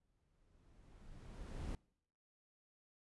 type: noise with exponential growth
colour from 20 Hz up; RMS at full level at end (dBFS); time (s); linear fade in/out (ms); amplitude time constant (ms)
brown; -42; 0-1.75; 1; 380
effects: noise-tail reverb RT60 0.7 s tail -25 dB re dry + resampled to 24000 Hz